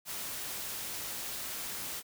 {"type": "noise", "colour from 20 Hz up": "white", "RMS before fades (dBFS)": -39, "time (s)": [0.05, 2.03], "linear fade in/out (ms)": 50, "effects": []}